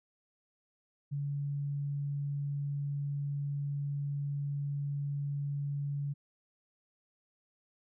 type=tone; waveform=sine; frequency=142.5 Hz; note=C#3; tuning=48 cents sharp; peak=-32 dBFS; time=1.11-6.14 s; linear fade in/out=20 ms; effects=none